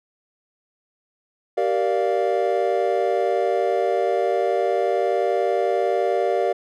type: chord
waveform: triangle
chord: G minor seventh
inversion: none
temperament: equal with one note detuned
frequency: 385.9 / 466.2 / 587.3 / 698.5 Hz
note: G4 / Bb4 / D5 / F5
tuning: -27 / 0 / 0 / 0 cents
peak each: -22 dBFS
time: 1.57-6.53 s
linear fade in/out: 10 ms
effects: none